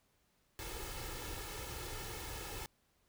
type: noise with comb filter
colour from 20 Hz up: pink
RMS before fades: -44 dBFS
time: 0.59-2.66 s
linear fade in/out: 0 ms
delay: 2.3 ms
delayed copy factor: +0.7
effects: pink hiss -75 dBFS RMS until 3.08 s